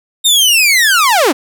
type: linear sweep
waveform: sawtooth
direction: down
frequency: 3729 to 230 Hz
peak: -4 dBFS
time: 0.24-1.33 s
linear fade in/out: 20 ms
effects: none